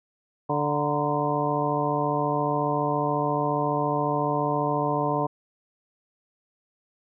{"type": "harmonic tone with a mistuned harmonic", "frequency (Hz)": 146.83, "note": "D3", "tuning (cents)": 0, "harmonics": [1, 2, 3, 4, 5, 6, 7], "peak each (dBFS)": [-30, -30, -30, -30, -30, -30, -30], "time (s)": [0.49, 5.27], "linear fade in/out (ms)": 10, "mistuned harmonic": 6, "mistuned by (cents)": 100, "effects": []}